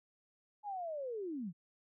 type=linear sweep; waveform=sine; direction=down; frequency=851 to 152.6 Hz; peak=-38 dBFS; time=0.63-1.53 s; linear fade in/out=50 ms; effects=none